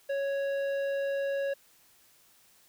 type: tone with tanh clipping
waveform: sine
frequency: 554.4 Hz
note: C#5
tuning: in tune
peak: -30 dBFS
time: 0.09-1.54 s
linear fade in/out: 10 ms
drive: 11 dB
effects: white hiss -62 dBFS RMS until 2.68 s